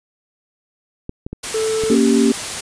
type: clicks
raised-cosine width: 3 ms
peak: -14 dBFS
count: 4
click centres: 1.094 / 1.265 / 1.33 / 1.837 s
type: noise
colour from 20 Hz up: white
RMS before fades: -25 dBFS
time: 1.43-2.61 s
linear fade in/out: 10 ms
type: tone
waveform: triangle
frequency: 440 Hz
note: A4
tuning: in tune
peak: -15 dBFS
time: 1.54-1.95 s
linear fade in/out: 5 ms
type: chord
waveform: sine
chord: G diminished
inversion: first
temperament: equal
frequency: 233.1 / 277.2 / 392 Hz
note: Bb3 / Db4 / G4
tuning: 0 / 0 / 0 cents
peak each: -14 / -16 / -17 dBFS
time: 1.9-2.32 s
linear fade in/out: 2 ms
effects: resampled to 22050 Hz